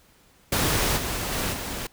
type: noise with level steps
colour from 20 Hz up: pink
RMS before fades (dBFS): -23 / -29 / -27 / -32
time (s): 0.52-1.87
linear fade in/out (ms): 5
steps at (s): 0.96 / 1.31 / 1.52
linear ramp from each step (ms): 20
effects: pink hiss -58 dBFS RMS until 1.92 s